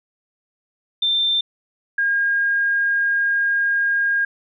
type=tone pair in turn; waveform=sine; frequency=3575 / 1621.3 Hz; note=A7 / G#6; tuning=+27 / -42 cents; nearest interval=octave + major second; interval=1369 cents; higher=first; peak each=-16 dBFS; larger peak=neither; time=1.02-1.41 / 1.98-4.25 s; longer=second; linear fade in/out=5 ms; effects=none